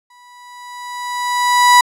35% pulse tone with exponential growth, 981 Hz, B5, 12 cents flat, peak -3 dBFS, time 0.1-1.81 s, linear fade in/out 5 ms, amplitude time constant 370 ms, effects low-pass 11000 Hz 12 dB/octave

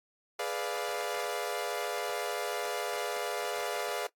sawtooth chord, G# diminished seventh, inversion none, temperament equal with one note detuned, 420.1 / 493.9 / 587.3 / 698.5 Hz, G#4 / B4 / D5 / F5, +20 / 0 / 0 / 0 cents, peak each -34 dBFS, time 0.39-4.07 s, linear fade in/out 5 ms, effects noise-tail reverb RT60 0.1 s tail -20 dB re dry + AAC 64 kbps

